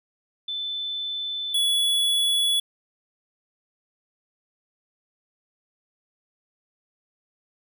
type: tone pair in turn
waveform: sine / square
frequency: 3520 / 3397 Hz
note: A7 / G#7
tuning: 0 / +38 cents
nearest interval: minor second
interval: 62 cents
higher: first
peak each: -27 / -20 dBFS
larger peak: second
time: 0.48-1.54 / 1.54-2.6 s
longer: neither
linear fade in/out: 5 ms
effects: none